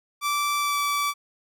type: tone with pitch glide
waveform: sawtooth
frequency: 1165 to 1154.3 Hz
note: D6 to D6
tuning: -14 to -30 cents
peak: -19 dBFS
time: 0.21-1.14 s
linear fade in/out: 50 ms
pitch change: -16 cents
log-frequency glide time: 0.58-0.8 s
effects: none